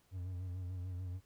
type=tone with vibrato; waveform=triangle; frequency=91 Hz; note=F#2; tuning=28 cents flat; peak=-37 dBFS; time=0.11-1.21 s; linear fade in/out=50 ms; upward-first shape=sine; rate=6.8 Hz; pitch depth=52 cents each way; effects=pink hiss -72 dBFS RMS until 1.25 s